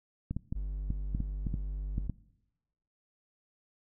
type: clicks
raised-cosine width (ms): 5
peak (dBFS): -21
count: 10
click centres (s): 0.31 / 0.366 / 0.525 / 0.904 / 1.149 / 1.204 / 1.468 / 1.541 / 1.981 / 2.097
type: tone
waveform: triangle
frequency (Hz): 49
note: G1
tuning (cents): 0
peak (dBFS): -30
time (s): 0.55-2.08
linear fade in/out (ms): 10
effects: noise-tail reverb RT60 1.0 s tail -22 dB re dry